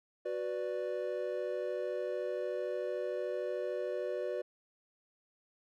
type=chord; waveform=triangle; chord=B minor; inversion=second; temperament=equal; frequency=370 / 493.9 / 587.3 Hz; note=F#4 / B4 / D5; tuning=0 / 0 / 0 cents; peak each=-37 / -36 / -36 dBFS; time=0.25-4.42 s; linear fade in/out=10 ms; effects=none